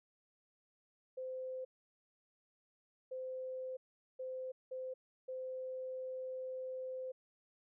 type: tone bursts at uneven times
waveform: sine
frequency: 516 Hz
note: C5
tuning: 24 cents flat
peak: -40 dBFS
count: 5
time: 1.17-1.65 / 3.11-3.77 / 4.19-4.52 / 4.71-4.94 / 5.28-7.12 s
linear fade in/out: 10 ms
effects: none